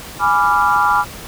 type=chord; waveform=sine; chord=G# diminished seventh; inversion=none; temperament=equal with one note detuned; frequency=830.6 / 987.8 / 1174.7 / 1387.3 Hz; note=G#5 / B5 / D6 / F6; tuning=0 / 0 / 0 / -12 cents; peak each=-17 dBFS; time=0.19-1.05 s; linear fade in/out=50 ms; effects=pink hiss -33 dBFS RMS until 1.27 s